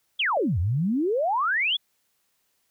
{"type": "exponential two-way sweep", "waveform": "sine", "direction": "down then up", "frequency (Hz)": [3520, 80.6, 3520], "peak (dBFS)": -21, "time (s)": [0.19, 1.77], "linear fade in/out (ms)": 10, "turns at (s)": 0.59}
{"type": "tone with exponential decay", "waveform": "sine", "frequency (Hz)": 555, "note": "C#5", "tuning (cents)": 2, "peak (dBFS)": -26, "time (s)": [0.37, 0.55], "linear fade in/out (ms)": 1, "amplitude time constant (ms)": 38}
{"effects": ["white hiss -71 dBFS RMS until 2.7 s"]}